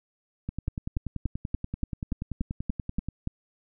two click trains, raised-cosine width 5 ms, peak -16 / -19 dBFS, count 10 / 28, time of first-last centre 0.68-3.274 / 0.49-3.086 s, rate 3.47 / 10.4 Hz, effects none

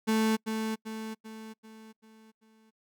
35% pulse tone with echo, 220 Hz, A3, in tune, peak -22 dBFS, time 0.07-0.37 s, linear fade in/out 20 ms, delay 390 ms, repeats 6, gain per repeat -6 dB, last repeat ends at 2.71 s, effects noise-tail reverb RT60 0.1 s tail -26 dB re dry

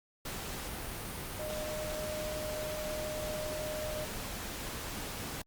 sine tone in noise, 613 Hz, D#5, 26 cents flat, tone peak -37 dBFS, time 1.39-4.05 s, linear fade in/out 5 ms, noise pink, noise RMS -40 dBFS, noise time 0.25-5.42 s, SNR 0 dB, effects Opus 48 kbps

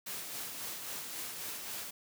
white noise with tremolo, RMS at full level -40 dBFS, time 0.06-1.91 s, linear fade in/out 10 ms, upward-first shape sine, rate 3.7 Hz, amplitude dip 35%, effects high-pass 100 Hz 12 dB/octave

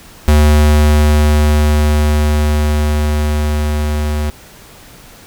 square tone with level ramp, 75 Hz, D2, 37 cents sharp, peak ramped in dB -6 to -15 dBFS, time 0.28-4.3 s, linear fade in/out 0 ms, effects pink hiss -39 dBFS RMS until 5.26 s

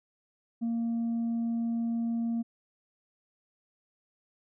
sine tone with tanh clipping, 231.6 Hz, A#3, 11 cents flat, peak -28 dBFS, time 0.61-2.43 s, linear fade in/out 20 ms, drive 1 dB, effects none

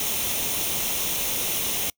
white noise with comb filter, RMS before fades -26 dBFS, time 0-1.9 s, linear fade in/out 2 ms, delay 0.32 ms, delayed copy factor +0.55, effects noise-tail reverb RT60 0.1 s tail -26 dB re dry

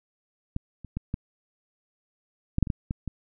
clicks, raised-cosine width 5 ms, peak -16 / -28 / -17 / -16 / -11 / -6 / -20 / -13 / -16 / -19 dBFS, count 10, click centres 0.564 / 0.847 / 0.97 / 1.141 / 2.584 / 2.627 / 2.672 / 2.702 / 2.909 / 3.077 s, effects none

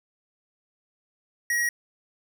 square tone, 1899 Hz, A#6, 32 cents sharp, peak -23 dBFS, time 1.5-1.69 s, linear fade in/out 2 ms, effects none

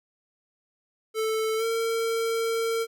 square tone with pitch glide, 440 to 455.5 Hz, A4 to A#4, 0 to -40 cents, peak -25 dBFS, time 1.14-2.87 s, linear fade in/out 50 ms, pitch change +60 cents, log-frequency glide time 1.57-1.64 s, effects none

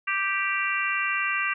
harmonic tone, 392 Hz, G4, in tune, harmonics 3 / 4 / 5 / 6 / 7, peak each -30 / -30 / -30 / -30 / -30 dBFS, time 0.07-1.54 s, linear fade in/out 10 ms, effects none

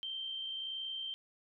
sine tone with amplitude modulation, 3136 Hz, G7, in tune, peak -36 dBFS, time 0.03-1.14 s, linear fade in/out 0 ms, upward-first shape sine, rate 61.3 Hz, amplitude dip 35%, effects none

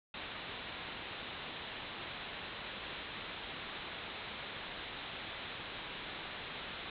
white low-pass noise, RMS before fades -45 dBFS, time 0.14-6.9 s, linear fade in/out 2 ms, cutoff 3900 Hz, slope 96 dB/octave, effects none

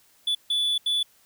triangle tone bursts at uneven times, 3457 Hz, A7, 31 cents flat, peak -20 dBFS, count 3, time 0.27-0.35 / 0.5-0.78 / 0.86-1.03 s, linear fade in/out 5 ms, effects white hiss -60 dBFS RMS until 1.25 s

